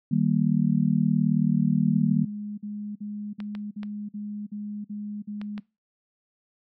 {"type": "chord", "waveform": "sine", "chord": "Eb major", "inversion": "none", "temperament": "just", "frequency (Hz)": [155.56, 194.45, 233.3], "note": ["Eb3", "G3", "Bb3"], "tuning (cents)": [0, -14, 2], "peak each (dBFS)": -24, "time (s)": [0.11, 2.25], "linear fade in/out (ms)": 10}
{"type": "tone bursts", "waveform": "sine", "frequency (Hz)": 207.7, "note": "G#3", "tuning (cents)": 0, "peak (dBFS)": -31, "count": 10, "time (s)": [1.87, 5.602], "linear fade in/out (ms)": 10, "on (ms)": 330, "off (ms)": 48}
{"type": "clicks", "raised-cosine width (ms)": 0.3, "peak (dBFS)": -25, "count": 5, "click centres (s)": [3.403, 3.551, 3.832, 5.415, 5.579]}
{"effects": ["noise-tail reverb RT60 0.3 s tail -24 dB re dry"]}